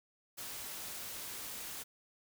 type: noise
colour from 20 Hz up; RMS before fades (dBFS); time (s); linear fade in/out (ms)
white; -44; 0.37-1.84; 20
effects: none